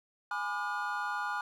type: chord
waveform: triangle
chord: G# diminished seventh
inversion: none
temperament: just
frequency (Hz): 830.6 / 996.7 / 1196.1 / 1435.3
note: G#5 / B5 / D6 / F6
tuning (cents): 0 / +16 / +31 / +47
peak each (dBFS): -36 / -38 / -37 / -34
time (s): 0.31-1.41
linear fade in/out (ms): 2
effects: none